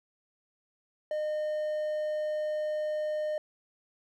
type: tone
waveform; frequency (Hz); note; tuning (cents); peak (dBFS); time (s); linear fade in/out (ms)
triangle; 610; D#5; -34; -27; 1.11-3.38; 2
effects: none